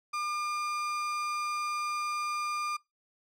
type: tone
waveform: 35% pulse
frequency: 1203 Hz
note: D6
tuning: 41 cents sharp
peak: -29 dBFS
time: 0.13-2.77 s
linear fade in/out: 10 ms
effects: noise-tail reverb RT60 0.2 s tail -23 dB re dry + low-pass 8000 Hz 12 dB/octave